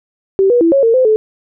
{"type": "tone with pitch steps", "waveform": "sine", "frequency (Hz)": [387.1, 484.6, 332.8, 550, 456.8, 514, 433.6], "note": ["G4", "B4", "E4", "C#5", "A#4", "C5", "A4"], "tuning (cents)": [-22, -33, 17, -14, -35, -31, -25], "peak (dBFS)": -7, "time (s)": [0.39, 1.16], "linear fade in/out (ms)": 0, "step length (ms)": 110, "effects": []}